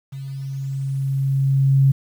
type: tone with level ramp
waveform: sine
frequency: 136 Hz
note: C#3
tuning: 33 cents flat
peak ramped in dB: -29 to -10 dBFS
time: 0.12-1.92 s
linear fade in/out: 10 ms
effects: 8-bit